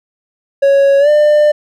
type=tone with pitch glide; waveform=triangle; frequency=554.4 to 597.6 Hz; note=C#5 to D5; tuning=0 to +30 cents; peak=-4 dBFS; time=0.62-1.52 s; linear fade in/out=10 ms; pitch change=+130 cents; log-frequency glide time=0.99-1.09 s; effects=none